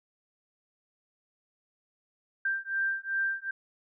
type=beating tone pair; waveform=sine; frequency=1576 / 1578.6 Hz; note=G6 / G6; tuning=+9 / +12 cents; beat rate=2.6 Hz; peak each=-31 dBFS; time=2.45-3.51 s; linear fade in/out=5 ms; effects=none